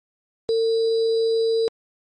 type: tone with sample-and-hold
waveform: sine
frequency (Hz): 452.3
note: A4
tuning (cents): +48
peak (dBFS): -17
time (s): 0.49-1.68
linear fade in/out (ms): 0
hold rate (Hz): 4410
effects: MP3 32 kbps